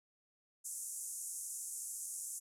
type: band-pass noise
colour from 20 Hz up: white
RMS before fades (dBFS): -44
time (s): 0.64-2.4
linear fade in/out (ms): 20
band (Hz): 6500 to 11000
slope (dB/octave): 48
effects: none